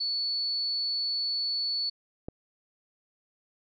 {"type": "tone", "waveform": "sine", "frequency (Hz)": 4440, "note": "C#8", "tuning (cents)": 2, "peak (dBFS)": -27, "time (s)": [0, 1.9], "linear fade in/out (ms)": 10}
{"type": "click", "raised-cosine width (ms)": 2, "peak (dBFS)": -23, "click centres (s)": 2.285}
{"effects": []}